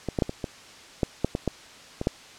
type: clicks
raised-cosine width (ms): 2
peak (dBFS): -14 / -11 / -8 / -17 / -15 / -8 / -8 / -12 / -10 / -15 / -8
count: 11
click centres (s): 0.087 / 0.188 / 0.222 / 0.294 / 0.442 / 1.032 / 1.246 / 1.351 / 1.477 / 2.014 / 2.071
effects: white hiss -47 dBFS RMS until 2.38 s + low-pass 6000 Hz 12 dB/octave